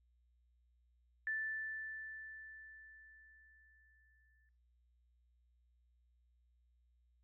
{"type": "tone with exponential decay", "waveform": "sine", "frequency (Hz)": 1760, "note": "A6", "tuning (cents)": 0, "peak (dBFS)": -35, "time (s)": [1.27, 4.49], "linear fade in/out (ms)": 1, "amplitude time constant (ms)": 700, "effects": ["noise-tail reverb RT60 0.9 s tail -25 dB re dry", "added 60 Hz sine -70 dBFS peak until 7.23 s"]}